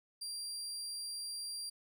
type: tone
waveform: 30% pulse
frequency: 4744 Hz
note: D8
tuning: 17 cents sharp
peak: -37 dBFS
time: 0.21-1.7 s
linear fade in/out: 10 ms
effects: none